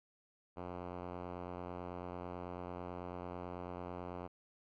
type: tone with low-pass filter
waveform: 5% pulse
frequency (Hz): 89.1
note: F2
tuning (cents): +35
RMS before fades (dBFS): -45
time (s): 0.56-4.28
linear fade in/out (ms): 20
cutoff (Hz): 1400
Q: 0.67
effects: none